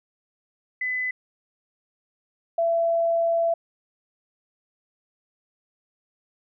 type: tone pair in turn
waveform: sine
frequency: 2009 / 670.4 Hz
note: B6 / E5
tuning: +29 / +29 cents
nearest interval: octave + perfect fifth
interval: 1900 cents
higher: first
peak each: -24 / -19 dBFS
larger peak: second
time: 0.81-1.11 / 2.58-3.54 s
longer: second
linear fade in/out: 5 ms
effects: none